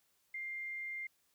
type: tone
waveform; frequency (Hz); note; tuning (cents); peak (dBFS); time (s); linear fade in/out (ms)
sine; 2100; C7; +6; -39; 0.34-1.07; 5
effects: white hiss -75 dBFS RMS until 1.34 s